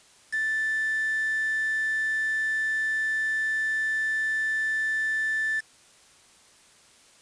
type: tone with quantisation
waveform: sine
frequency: 1760 Hz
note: A6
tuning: in tune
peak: -24 dBFS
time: 0.32-5.61 s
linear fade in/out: 20 ms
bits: 6
effects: white hiss -56 dBFS RMS until 7.21 s + resampled to 22050 Hz